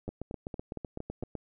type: two click trains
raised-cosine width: 2 ms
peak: -24 / -23 dBFS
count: 6 / 11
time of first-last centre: 0.08-1.235 / 0.09-1.353 s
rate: 4.33 / 7.92 Hz
effects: none